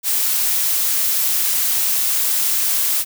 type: noise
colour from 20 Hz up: blue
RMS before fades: -18 dBFS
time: 0.03-3.05 s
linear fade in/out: 50 ms
effects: none